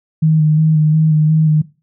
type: tone with vibrato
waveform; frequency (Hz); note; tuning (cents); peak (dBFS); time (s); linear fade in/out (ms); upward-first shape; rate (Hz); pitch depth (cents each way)
sine; 155.56; D#3; 0; -8; 0.22-1.62; 10; square; 2.8; 21
effects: noise-tail reverb RT60 0.3 s tail -19 dB re dry